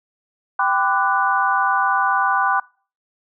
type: chord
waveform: sine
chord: G major seventh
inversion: none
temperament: equal with one note detuned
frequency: 784 / 1007.4 / 1174.7 / 1480 Hz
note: G5 / B5 / D6 / F#6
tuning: 0 / +34 / 0 / 0 cents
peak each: -21 dBFS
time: 0.59-2.6 s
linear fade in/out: 5 ms
effects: noise-tail reverb RT60 0.4 s tail -24 dB re dry